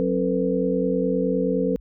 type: tone cluster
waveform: sine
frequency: 184.1 / 268.4 / 449.6 / 499.3 Hz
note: F#3 / C4 / A4 / B4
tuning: -8 / +44 / +37 / +19 cents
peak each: -25 dBFS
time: 0-1.76 s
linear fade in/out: 0 ms
effects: added 50 Hz sine -43 dBFS peak until 1.8 s